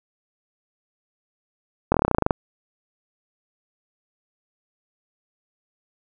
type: slowing click train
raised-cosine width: 1 ms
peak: -3 dBFS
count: 13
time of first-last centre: 1.92-2.308 s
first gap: 23 ms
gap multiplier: 1.06
effects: none